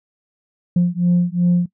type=beating tone pair; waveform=sine; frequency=174.61 / 177.31 Hz; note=F3 / F3; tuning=0 / +27 cents; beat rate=2.7 Hz; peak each=-15 dBFS; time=0.76-1.66 s; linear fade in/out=5 ms; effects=noise-tail reverb RT60 0.1 s tail -21 dB re dry + tanh soft clip ceiling -9 dBFS